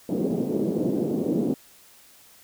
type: band-pass noise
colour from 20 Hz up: pink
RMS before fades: -25 dBFS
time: 0.09-1.54 s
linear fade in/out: 2 ms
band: 190 to 440 Hz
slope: 24 dB/octave
effects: white hiss -53 dBFS RMS until 2.43 s